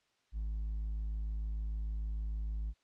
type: tone with hard clipping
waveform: triangle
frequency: 53.3 Hz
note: G#1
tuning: 46 cents sharp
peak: -33 dBFS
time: 0.32-2.74 s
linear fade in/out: 50 ms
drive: 1 dB
effects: white hiss -75 dBFS RMS until 2.83 s + low-pass 5000 Hz 12 dB/octave